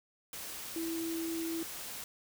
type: tone in noise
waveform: sine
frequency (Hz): 329.6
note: E4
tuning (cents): 0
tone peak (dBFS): -34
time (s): 0.76-1.63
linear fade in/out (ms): 2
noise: white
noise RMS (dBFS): -43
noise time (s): 0.33-2.04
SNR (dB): +6
effects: none